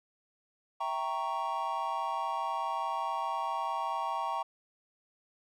triangle chord, E diminished seventh, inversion none, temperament equal, 659.3 / 784 / 932.3 / 1108.7 Hz, E5 / G5 / Bb5 / Db6, 0 / 0 / 0 / 0 cents, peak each -39 / -35 / -33 / -34 dBFS, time 0.8-4.43 s, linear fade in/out 10 ms, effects none

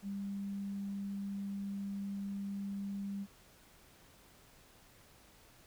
sine tone, 198.8 Hz, G3, 25 cents sharp, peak -37 dBFS, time 0.02-3.27 s, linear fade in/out 50 ms, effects pink hiss -62 dBFS RMS until 5.66 s

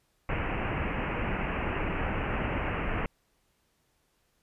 pink low-pass noise, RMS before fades -31 dBFS, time 0.29-3.06 s, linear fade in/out 2 ms, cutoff 2800 Hz, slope 96 dB/octave, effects pink hiss -72 dBFS RMS until 4.42 s + resampled to 32000 Hz

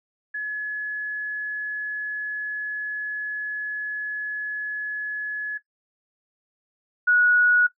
sine tone pair in turn, 1700 / 1460.3 Hz, G#6 / F#6, +40 / -23 cents, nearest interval minor third, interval 263 cents, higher first, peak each -25 / -15 dBFS, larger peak second, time 0.34-5.58 / 7.07-7.67 s, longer first, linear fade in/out 10 ms, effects noise-tail reverb RT60 0.1 s tail -17 dB re dry

